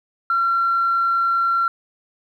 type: tone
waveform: sine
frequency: 1365 Hz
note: F6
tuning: 40 cents flat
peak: -15 dBFS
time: 0.3-1.68 s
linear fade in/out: 2 ms
effects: tanh soft clip ceiling -11 dBFS + 9-bit